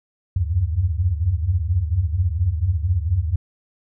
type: tone cluster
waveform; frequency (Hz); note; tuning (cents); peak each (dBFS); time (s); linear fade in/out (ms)
sine; 76.5 / 90.6 / 94.9; D#2 / F#2 / F#2; -29 / -36 / +44; -22; 0.36-3.36; 5
effects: none